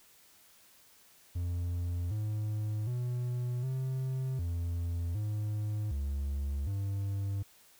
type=tone with pitch steps; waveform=triangle; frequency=87.2 / 106.8 / 122.9 / 131 / 85.5 / 105.8 / 70 / 99.1 Hz; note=F2 / G#2 / B2 / C3 / F2 / G#2 / C#2 / G2; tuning=-2 / +49 / -8 / +2 / -36 / +33 / +18 / +19 cents; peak=-29 dBFS; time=1.35-7.43 s; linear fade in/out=10 ms; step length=760 ms; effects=white hiss -61 dBFS RMS until 7.79 s